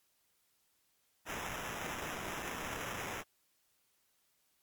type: noise with sample-and-hold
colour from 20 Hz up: blue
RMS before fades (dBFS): -41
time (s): 1.25-3.24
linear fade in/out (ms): 50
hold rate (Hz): 4410
effects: white hiss -75 dBFS RMS until 4.62 s + MP3 96 kbps